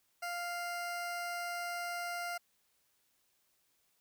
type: tone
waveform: 20% pulse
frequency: 698.5 Hz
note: F5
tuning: in tune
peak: -32 dBFS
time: 0.22-2.38 s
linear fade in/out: 10 ms
effects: white hiss -75 dBFS RMS until 4 s